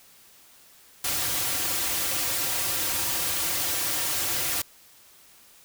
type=noise with comb filter; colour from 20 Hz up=white; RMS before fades=-27 dBFS; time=1.04-4.62 s; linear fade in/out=5 ms; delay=4.7 ms; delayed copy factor=-0.85; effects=white hiss -54 dBFS RMS until 5.64 s